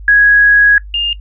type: tone pair in turn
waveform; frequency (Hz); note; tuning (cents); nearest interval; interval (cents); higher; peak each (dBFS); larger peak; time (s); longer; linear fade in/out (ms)
sine; 1661.2 / 2817; G#6 / F7; 0 / +14; major sixth; 914; second; -4 / -12; first; 0.08-0.78 / 0.94-1.13; first; 2
effects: noise-tail reverb RT60 0.1 s tail -20 dB re dry + added 50 Hz sine -27 dBFS peak until 1.2 s